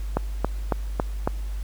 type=click train; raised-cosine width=1 ms; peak=-7 dBFS; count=5; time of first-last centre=0.17-1.275 s; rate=3.62 Hz; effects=added 50 Hz sine -27 dBFS peak until 1.63 s + pink hiss -49 dBFS RMS until 1.63 s